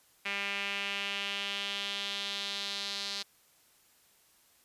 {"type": "tone with band-pass filter sweep", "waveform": "sawtooth", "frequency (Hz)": 199.6, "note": "G3", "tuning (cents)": 32, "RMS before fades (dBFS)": -36, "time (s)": [0.25, 3.23], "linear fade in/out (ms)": 10, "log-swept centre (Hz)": [2400, 4300], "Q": 3.2, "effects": ["white hiss -65 dBFS RMS until 4.64 s", "resampled to 32000 Hz"]}